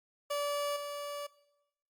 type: tone with level steps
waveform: 30% pulse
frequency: 578 Hz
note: D5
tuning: 28 cents flat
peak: -29 / -35 dBFS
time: 0.3-1.27 s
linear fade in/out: 10 ms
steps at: 0.76 s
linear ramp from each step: 5 ms
effects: noise-tail reverb RT60 0.9 s tail -19 dB re dry + Opus 48 kbps